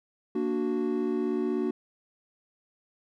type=chord; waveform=triangle; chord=Bb augmented; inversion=none; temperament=equal; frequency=233.1 / 293.7 / 370 Hz; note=Bb3 / D4 / F#4; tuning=0 / 0 / 0 cents; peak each=-29 / -29 / -27 dBFS; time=0.35-1.71 s; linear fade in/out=5 ms; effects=none